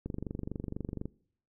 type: click train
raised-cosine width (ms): 3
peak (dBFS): -23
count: 25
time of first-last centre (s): 0.06-1.056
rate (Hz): 24.1
effects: noise-tail reverb RT60 0.6 s tail -23 dB re dry